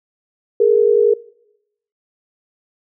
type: tone pair together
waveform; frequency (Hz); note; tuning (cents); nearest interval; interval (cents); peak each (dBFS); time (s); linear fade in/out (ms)
sine; 416.7 / 467.7; G#4 / A#4; +6 / +6; major second; 200; -12; 0.6-1.14; 5
effects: noise-tail reverb RT60 0.8 s tail -22 dB re dry